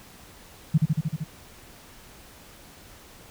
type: tone with echo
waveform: sine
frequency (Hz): 155.56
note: D#3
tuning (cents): 0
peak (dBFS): -14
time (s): 0.74-0.78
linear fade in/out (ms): 10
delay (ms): 77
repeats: 6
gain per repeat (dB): -2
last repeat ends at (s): 1.242
effects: pink hiss -49 dBFS RMS until 3.3 s